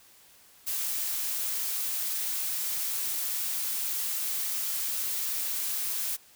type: noise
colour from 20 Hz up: blue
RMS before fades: -31 dBFS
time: 0.66-6.17 s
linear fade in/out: 20 ms
effects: white hiss -57 dBFS RMS until 6.35 s